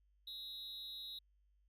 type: tone with amplitude modulation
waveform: triangle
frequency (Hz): 3825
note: A#7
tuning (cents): +44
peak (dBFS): -40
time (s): 0.27-1.19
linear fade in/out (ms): 5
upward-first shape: sine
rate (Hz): 274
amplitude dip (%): 95
effects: added 50 Hz sine -70 dBFS peak until 1.68 s